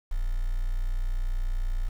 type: tone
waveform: sine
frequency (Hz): 30.12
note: B0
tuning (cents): -42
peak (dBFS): -22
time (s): 0.11-1.89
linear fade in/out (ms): 10
effects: tanh soft clip ceiling -23 dBFS + 8-bit